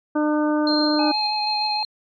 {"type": "harmonic tone", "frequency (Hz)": 301.5, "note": "D4", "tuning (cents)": 46, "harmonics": [1, 2, 3, 4, 5], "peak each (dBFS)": [-19, -25, -29, -31, -33], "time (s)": [0.15, 1.12], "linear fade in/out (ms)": 10}
{"type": "tone with tremolo", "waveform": "sine", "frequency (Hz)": 4186, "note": "C8", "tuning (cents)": 0, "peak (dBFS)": -22, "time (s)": [0.67, 1.85], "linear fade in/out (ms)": 2, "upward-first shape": "square", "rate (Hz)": 2.5, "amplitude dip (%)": 25}
{"type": "tone with vibrato", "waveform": "square", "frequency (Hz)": 844, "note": "G#5", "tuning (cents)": 28, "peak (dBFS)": -24, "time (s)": [0.99, 1.83], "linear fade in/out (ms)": 2, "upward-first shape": "sine", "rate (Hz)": 6.4, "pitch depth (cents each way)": 18}
{"effects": ["resampled to 11025 Hz"]}